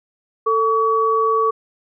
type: tone pair together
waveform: sine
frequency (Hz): 445.5 / 1134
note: A4 / C#6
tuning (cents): +22 / +39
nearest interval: octave + major third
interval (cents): 1617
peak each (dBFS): -18 / -16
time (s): 0.46-1.51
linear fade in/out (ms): 10
effects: none